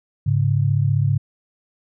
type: tone pair together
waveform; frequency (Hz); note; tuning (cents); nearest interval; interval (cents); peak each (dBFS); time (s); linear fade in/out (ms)
sine; 104.74 / 140; G#2 / C#3; +15 / +18; perfect fourth; 503; -18; 0.26-1.18; 10
effects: none